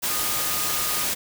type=tone in noise; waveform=sine; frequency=1230 Hz; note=D#6; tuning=20 cents flat; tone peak=-34 dBFS; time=0.09-1.06 s; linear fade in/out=20 ms; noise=white; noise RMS=-25 dBFS; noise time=0.02-1.15 s; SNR=-12 dB; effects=none